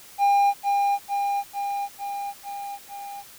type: tone with echo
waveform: triangle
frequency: 804 Hz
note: G5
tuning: 44 cents sharp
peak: -14 dBFS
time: 0.18-0.54 s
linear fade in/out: 50 ms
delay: 450 ms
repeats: 6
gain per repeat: -3 dB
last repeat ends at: 3.24 s
effects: white hiss -47 dBFS RMS until 3.38 s